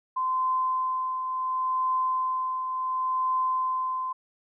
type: tone with tremolo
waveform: sine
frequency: 1032 Hz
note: C6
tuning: 24 cents flat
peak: -22 dBFS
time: 0.16-4.13 s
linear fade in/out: 10 ms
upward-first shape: triangle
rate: 0.7 Hz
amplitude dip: 50%
effects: none